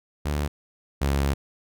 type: tone pair in turn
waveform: sawtooth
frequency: 73.42 / 69.66 Hz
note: D2 / C#2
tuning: 0 / +9 cents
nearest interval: minor second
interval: 91 cents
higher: first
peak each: -20 / -17 dBFS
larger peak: second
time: 0.25-0.48 / 1.01-1.34 s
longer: second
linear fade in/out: 10 ms
effects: none